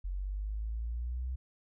sine linear sweep, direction up, 45 to 64.5 Hz, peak -33 dBFS, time 0.04-1.36 s, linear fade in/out 10 ms, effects none

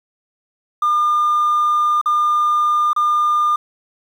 triangle tone with dropouts, 1206 Hz, D6, 46 cents sharp, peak -10 dBFS, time 0.82-3.56 s, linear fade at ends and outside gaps 5 ms, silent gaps 2.014-2.058 / 2.932-2.962 s, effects tanh soft clip ceiling -9 dBFS + 8-bit

